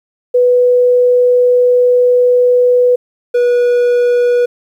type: tone pair in turn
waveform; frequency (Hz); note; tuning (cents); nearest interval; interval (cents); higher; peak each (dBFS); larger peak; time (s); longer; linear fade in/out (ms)
sine / triangle; 493.9 / 486.3; B4 / B4; 0 / -27; unison; 27; first; -6; neither; 0.34-2.96 / 3.34-4.46; first; 10
effects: 8-bit